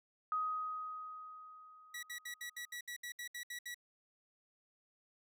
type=tone with exponential decay; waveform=sine; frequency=1255 Hz; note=D#6; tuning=15 cents sharp; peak=-32 dBFS; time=0.32-2.76 s; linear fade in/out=1 ms; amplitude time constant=530 ms
type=tone bursts; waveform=sawtooth; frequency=1937 Hz; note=B6; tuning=34 cents flat; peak=-39 dBFS; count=12; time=1.94-3.745 s; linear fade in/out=5 ms; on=89 ms; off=67 ms
effects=none